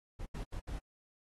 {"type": "noise bursts at uneven times", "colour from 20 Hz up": "brown", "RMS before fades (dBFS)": -40, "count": 4, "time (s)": [[0.19, 0.26], [0.34, 0.44], [0.52, 0.6], [0.67, 0.79]], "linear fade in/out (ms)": 10, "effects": ["AAC 32 kbps"]}